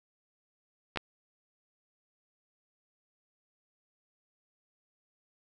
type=clicks; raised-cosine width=0.3 ms; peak=-21 / -14 dBFS; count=2; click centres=0.96 / 0.973 s; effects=none